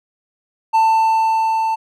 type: tone with level ramp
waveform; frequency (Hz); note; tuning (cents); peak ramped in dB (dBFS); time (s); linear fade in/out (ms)
triangle; 890; A5; +20; -8 to -14; 0.73-1.76; 20
effects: none